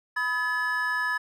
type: tone cluster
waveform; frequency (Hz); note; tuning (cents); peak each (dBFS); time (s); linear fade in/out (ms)
triangle; 994 / 1267 / 1715; B5 / D#6 / A6; +11 / +31 / -45; -30 / -33 / -24; 0.16-1.18; 10
effects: none